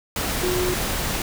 sine tone in noise, 361.9 Hz, F#4, 38 cents flat, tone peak -22 dBFS, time 0.43-0.74 s, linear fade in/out 2 ms, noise pink, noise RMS -25 dBFS, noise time 0.16-1.22 s, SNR 0 dB, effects none

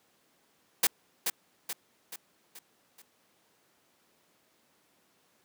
white noise with echo, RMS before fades -23 dBFS, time 0.83-0.87 s, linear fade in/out 5 ms, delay 430 ms, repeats 5, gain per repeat -6 dB, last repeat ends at 3.02 s, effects pink hiss -68 dBFS RMS until 5.44 s + high-pass 200 Hz 12 dB/octave

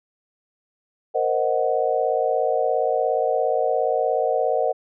sine chord, C half-diminished seventh, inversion third, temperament equal, 466.2 / 523.3 / 622.3 / 740 Hz, Bb4 / C5 / Eb5 / Gb5, 0 / 0 / 0 / 0 cents, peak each -24 dBFS, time 1.14-4.73 s, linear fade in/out 20 ms, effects none

